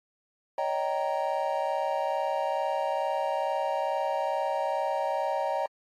triangle chord, Eb dominant seventh, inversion third, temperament just, 560 / 622.3 / 777.8 / 933.4 Hz, Db5 / Eb5 / G5 / Bb5, +18 / 0 / -14 / +2 cents, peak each -30 dBFS, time 0.58-5.66 s, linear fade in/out 2 ms, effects AAC 48 kbps

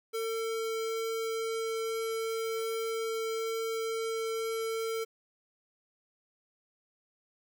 square tone, 449.8 Hz, A4, 38 cents sharp, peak -32 dBFS, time 0.13-5.05 s, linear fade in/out 20 ms, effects none

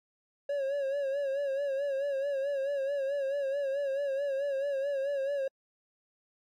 triangle tone with vibrato, 554.4 Hz, C#5, in tune, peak -27 dBFS, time 0.49-5.48 s, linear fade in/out 5 ms, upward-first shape sine, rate 4.6 Hz, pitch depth 65 cents each way, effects AAC 64 kbps

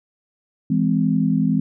sine chord, E augmented, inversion none, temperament just, 164.81 / 206 / 257.5 Hz, E3 / G#3 / B#3, 0 / -14 / -28 cents, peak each -20 dBFS, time 0.7-1.6 s, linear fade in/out 5 ms, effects none

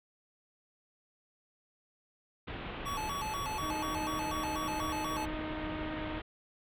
pink low-pass noise, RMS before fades -41 dBFS, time 2.47-6.22 s, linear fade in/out 10 ms, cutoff 3500 Hz, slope 48 dB/octave
square tone with vibrato, 987.8 Hz, B5, in tune, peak -36 dBFS, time 2.85-5.26 s, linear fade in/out 20 ms, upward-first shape square, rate 4.1 Hz, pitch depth 230 cents each way
harmonic tone, 310 Hz, D#4, 6 cents flat, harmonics 1 / 2 / 3 / 4 / 5 / 6 / 7, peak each -39 / -45 / -49 / -51 / -53 / -55 / -56 dBFS, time 3.61-6.2 s, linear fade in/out 20 ms
effects none

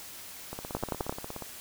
two click trains, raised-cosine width 1 ms, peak -23 / -15 dBFS, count 16 / 5, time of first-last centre 0.53-1.423 / 0.75-1.095 s, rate 16.8 / 11.6 Hz, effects white hiss -45 dBFS RMS until 1.6 s

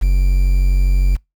triangle tone with quantisation, 46.25 Hz, F#1, in tune, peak -8 dBFS, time 0.01-1.17 s, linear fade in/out 20 ms, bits 6, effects noise-tail reverb RT60 0.2 s tail -26 dB re dry

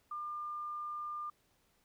sine tone, 1200 Hz, D6, 37 cents sharp, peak -38 dBFS, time 0.11-1.3 s, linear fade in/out 5 ms, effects pink hiss -73 dBFS RMS until 1.84 s

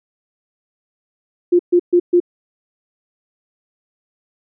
sine tone bursts, 351.8 Hz, F4, 13 cents sharp, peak -8 dBFS, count 4, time 1.52-2.202 s, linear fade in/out 10 ms, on 73 ms, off 130 ms, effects none

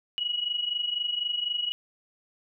sine tone pair together, 2908 / 2932 Hz, F#7 / F#7, -31 / -16 cents, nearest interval unison, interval 15 cents, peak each -28 / -32 dBFS, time 0.18-1.72 s, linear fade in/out 0 ms, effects none

